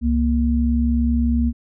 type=tone pair together; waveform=sine; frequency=67.9 / 235.6 Hz; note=C#2 / A#3; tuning=-35 / +19 cents; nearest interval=octave + minor seventh; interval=2154 cents; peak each=-18 dBFS; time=0.01-1.53 s; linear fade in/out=50 ms; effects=none